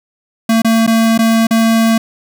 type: tone with dropouts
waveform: square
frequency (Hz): 225.9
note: A3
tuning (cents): +46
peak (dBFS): -9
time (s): 0.49-1.98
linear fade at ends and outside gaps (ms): 5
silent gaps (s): 0.62-0.646 / 0.866-0.875 / 1.178-1.189 / 1.47-1.508
effects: none